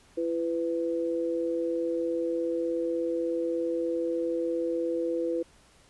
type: tone pair together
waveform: sine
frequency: 336.5 / 499.8 Hz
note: E4 / B4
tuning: +36 / +21 cents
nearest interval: perfect fifth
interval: 685 cents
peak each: -29 / -29 dBFS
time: 0.17-5.43 s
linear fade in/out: 10 ms
effects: pink hiss -59 dBFS RMS until 5.89 s + resampled to 24000 Hz